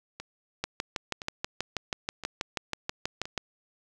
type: two click trains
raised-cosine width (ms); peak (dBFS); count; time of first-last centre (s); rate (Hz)
0.2; -12 / -21; 18 / 4; 0.64-3.378 / 0.2-3.255; 6.21 / 0.982
effects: none